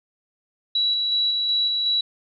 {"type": "tone with tremolo", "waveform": "sine", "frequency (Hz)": 3916, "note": "B7", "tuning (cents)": -15, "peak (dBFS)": -18, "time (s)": [0.75, 2.01], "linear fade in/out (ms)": 5, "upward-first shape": "square", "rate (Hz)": 2.7, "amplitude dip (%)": 25, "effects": []}